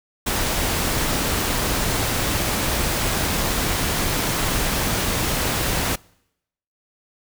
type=noise; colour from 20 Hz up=pink; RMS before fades=-22 dBFS; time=0.26-5.96 s; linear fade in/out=10 ms; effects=noise-tail reverb RT60 0.8 s tail -25 dB re dry